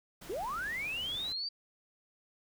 pink noise, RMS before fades -49 dBFS, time 0.21-1.33 s, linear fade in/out 10 ms
sine linear sweep, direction up, 311.1 to 4699 Hz, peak -34 dBFS, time 0.29-1.49 s, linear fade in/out 10 ms
effects none

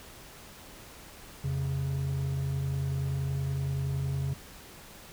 triangle tone pair together, 86.2 / 136.83 Hz, F2 / C#3, -22 / -22 cents, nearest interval minor sixth, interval 800 cents, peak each -33 / -27 dBFS, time 1.44-4.34 s, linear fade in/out 5 ms, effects pink hiss -49 dBFS RMS until 5.12 s

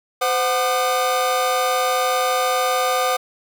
45% pulse tone cluster, 513 / 740 / 1211 Hz, C5 / F#5 / D#6, -34 / 0 / -47 cents, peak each -22 dBFS, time 0.21-3.17 s, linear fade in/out 10 ms, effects none

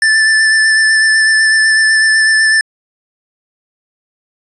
square tone with vibrato, 1760 Hz, A6, in tune, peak -8 dBFS, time 0.02-2.61 s, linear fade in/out 2 ms, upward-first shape sine, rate 8 Hz, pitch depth 17 cents each way, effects resampled to 24000 Hz

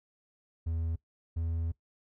triangle tone pair in turn, 82.1 / 82.67 Hz, E2 / E2, -6 / +6 cents, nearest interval unison, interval 12 cents, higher second, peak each -28 dBFS, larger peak neither, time 0.66-0.96 / 1.36-1.72 s, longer second, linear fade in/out 10 ms, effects noise-tail reverb RT60 0.1 s tail -19 dB re dry

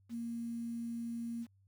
sine tone with quantisation, 233.1 Hz, A#3, in tune, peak -37 dBFS, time 0.09-1.47 s, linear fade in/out 50 ms, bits 10, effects added 97 Hz sine -65 dBFS peak until 1.67 s

